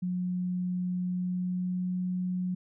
sine tone with pitch glide, 180.6 to 181.96 Hz, F#3 to F#3, -42 to -29 cents, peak -28 dBFS, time 0.02-2.55 s, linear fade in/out 10 ms, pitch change +13 cents, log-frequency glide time 1.06-1.97 s, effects none

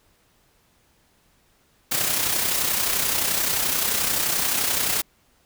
white noise with amplitude modulation, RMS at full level -21 dBFS, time 1.91-5.02 s, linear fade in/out 10 ms, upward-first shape sine, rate 31.5 Hz, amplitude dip 45%, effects pink hiss -62 dBFS RMS until 5.45 s

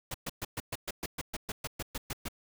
pink noise bursts, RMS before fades -36 dBFS, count 15, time 0.11-2.285 s, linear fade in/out 5 ms, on 33 ms, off 120 ms, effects none

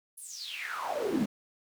brown noise with high-pass filter sweep, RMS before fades -34 dBFS, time 0.17-1.26 s, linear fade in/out 10 ms, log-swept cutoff 11000 to 200 Hz, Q 9.3, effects none

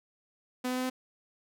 sawtooth tone with pitch steps, 251.6 / 253.2 / 254.8 / 256.4 Hz, B3 / B3 / C4 / C4, +32 / +43 / -46 / -35 cents, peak -26 dBFS, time 0.64-0.9 s, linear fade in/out 10 ms, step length 65 ms, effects none

